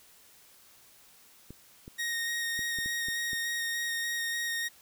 clicks, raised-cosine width 3 ms, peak -31 dBFS, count 7, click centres 1.506 / 1.879 / 2.592 / 2.787 / 2.86 / 3.085 / 3.332 s
sawtooth tone with vibrato, 1864.7 Hz, A#6, in tune, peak -27 dBFS, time 1.98-4.69 s, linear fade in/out 20 ms, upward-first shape square, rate 3.4 Hz, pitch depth 10 cents each way
effects white hiss -58 dBFS RMS until 4.81 s

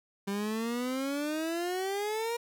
30% pulse exponential sweep, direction up, 196 to 477.2 Hz, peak -28 dBFS, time 0.27-2.37 s, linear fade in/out 10 ms, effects none

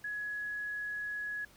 sine tone, 1681 Hz, G#6, 20 cents sharp, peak -35 dBFS, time 0.04-1.45 s, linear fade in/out 5 ms, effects pink hiss -61 dBFS RMS until 1.56 s

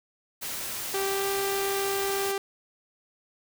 white noise, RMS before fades -34 dBFS, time 0.41-2.33 s, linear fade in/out 20 ms
sawtooth tone with pitch glide, 390.8 to 394 Hz, G4 to G4, -5 to +9 cents, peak -23 dBFS, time 0.94-2.38 s, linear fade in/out 2 ms, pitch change +14 cents, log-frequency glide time 1.06-1.25 s
effects none

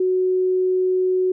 sine tone, 370 Hz, F#4, in tune, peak -16 dBFS, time 0-1.32 s, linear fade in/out 5 ms, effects none

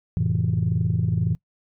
sine chord, F major seventh, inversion none, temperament just, 87.31 / 109.13 / 130.96 / 163.7 Hz, F2 / A2 / C3 / E3, 0 / -14 / +2 / -12 cents, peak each -27 / -22 / -27 / -23 dBFS, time 0.17-1.35 s, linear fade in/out 0 ms, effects noise-tail reverb RT60 0.1 s tail -23 dB re dry + tanh soft clip ceiling -13 dBFS

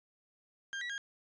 35% pulse tone with pitch steps, 1597 / 1939 / 1624 Hz, G6 / B6 / G#6, +32 / -32 / -39 cents, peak -35 dBFS, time 0.73-0.979 s, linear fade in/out 0 ms, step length 83 ms, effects resampled to 16000 Hz

